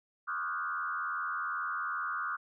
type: tone with frequency modulation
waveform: sine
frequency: 1318.5 Hz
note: E6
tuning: in tune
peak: -32 dBFS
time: 0.27-2.37 s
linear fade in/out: 20 ms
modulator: 82.5 Hz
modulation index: 2.4
effects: none